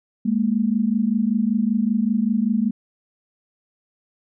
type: tone pair together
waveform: sine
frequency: 207 / 232.2 Hz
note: G#3 / A#3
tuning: -5 / -7 cents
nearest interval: major second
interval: 198 cents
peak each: -20 dBFS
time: 0.25-2.71 s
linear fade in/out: 10 ms
effects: none